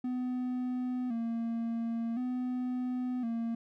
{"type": "tone with vibrato", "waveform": "triangle", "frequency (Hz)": 240.4, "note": "B3", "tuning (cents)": -46, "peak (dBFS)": -29, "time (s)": [0.04, 3.55], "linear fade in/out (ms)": 5, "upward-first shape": "square", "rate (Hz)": 0.47, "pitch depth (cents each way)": 74, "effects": []}